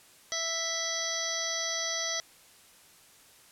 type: harmonic tone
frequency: 659.3 Hz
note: E5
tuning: in tune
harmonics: 1 / 2 / 3 / 5 / 6 / 7 / 8 / 9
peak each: -39 / -42 / -37 / -39 / -40 / -40 / -39 / -34 dBFS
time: 0.32-2.2 s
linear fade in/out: 0 ms
effects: white hiss -57 dBFS RMS until 3.51 s + low-pass 12000 Hz 12 dB/octave